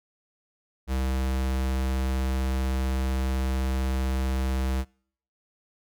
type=tone; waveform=square; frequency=65.41 Hz; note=C2; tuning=in tune; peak=-25 dBFS; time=0.87-4.85 s; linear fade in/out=50 ms; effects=noise-tail reverb RT60 0.6 s tail -26 dB re dry